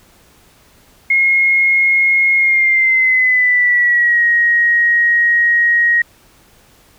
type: tone with pitch glide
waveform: sine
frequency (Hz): 2154 to 1886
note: C7 to A#6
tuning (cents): +50 to +20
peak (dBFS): -9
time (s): 1.1-6.02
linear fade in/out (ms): 5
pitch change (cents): -230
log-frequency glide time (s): 2.36-4.24
effects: pink hiss -49 dBFS RMS until 6.98 s